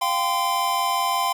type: chord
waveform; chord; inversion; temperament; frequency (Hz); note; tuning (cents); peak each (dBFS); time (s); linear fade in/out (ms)
square; F suspended second; none; equal with one note detuned; 698.5 / 784 / 1027.3; F5 / G5 / C6; 0 / 0 / -32; -29 / -27 / -23; 0.01-1.33; 10
effects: none